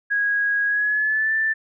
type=tone with pitch glide; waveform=sine; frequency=1650 to 1768.4 Hz; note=G#6 to A6; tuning=-12 to +8 cents; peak=-18 dBFS; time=0.1-1.54 s; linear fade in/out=20 ms; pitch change=+120 cents; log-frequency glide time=0.66-1.33 s; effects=none